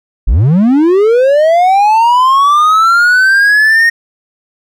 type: linear sweep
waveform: triangle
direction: up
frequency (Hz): 35.63 to 1864.7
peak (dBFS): -3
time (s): 0.27-3.9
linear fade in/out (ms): 10
effects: none